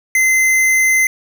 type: tone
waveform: square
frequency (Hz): 2063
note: C7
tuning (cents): -25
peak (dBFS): -11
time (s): 0.15-1.07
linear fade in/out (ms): 2
effects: none